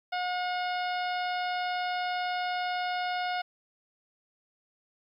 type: harmonic tone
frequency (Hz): 722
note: F#5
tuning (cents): -43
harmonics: 1 / 2 / 3 / 4 / 5 / 6 / 7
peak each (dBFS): -30 / -36 / -40 / -42 / -44 / -46 / -47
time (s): 0.12-3.42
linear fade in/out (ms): 10
effects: 11-bit